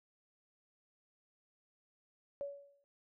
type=tone with exponential decay; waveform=sine; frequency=565 Hz; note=C#5; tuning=33 cents sharp; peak=-35 dBFS; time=2.41-2.84 s; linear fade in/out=0 ms; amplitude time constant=93 ms; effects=noise-tail reverb RT60 0.3 s tail -21 dB re dry